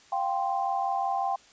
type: chord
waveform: sine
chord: F suspended second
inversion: none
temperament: equal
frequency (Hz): 698.5 / 784 / 1046.5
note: F5 / G5 / C6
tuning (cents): 0 / 0 / 0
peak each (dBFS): -32 / -27 / -33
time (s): 0.12-1.36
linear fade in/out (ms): 5
effects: white hiss -56 dBFS RMS until 1.52 s + resampled to 16000 Hz